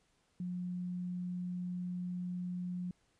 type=tone; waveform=sine; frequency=179.1 Hz; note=F3; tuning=44 cents sharp; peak=-36 dBFS; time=0.4-2.91 s; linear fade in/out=2 ms; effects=pink hiss -74 dBFS RMS until 3.19 s + resampled to 22050 Hz